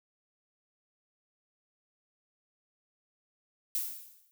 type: noise with exponential decay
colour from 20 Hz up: violet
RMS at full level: -30 dBFS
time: 3.75-4.31 s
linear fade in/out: 0 ms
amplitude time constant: 120 ms
effects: none